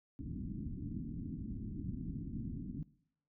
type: low-pass noise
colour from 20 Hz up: white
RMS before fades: -42 dBFS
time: 0.19-2.83 s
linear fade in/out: 0 ms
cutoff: 280 Hz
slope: 48 dB/octave
effects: noise-tail reverb RT60 0.7 s tail -21 dB re dry